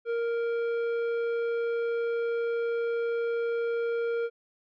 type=tone with tanh clipping; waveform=sine; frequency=466.2 Hz; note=A#4; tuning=in tune; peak=-28 dBFS; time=0.05-4.3 s; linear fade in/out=50 ms; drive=10 dB; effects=none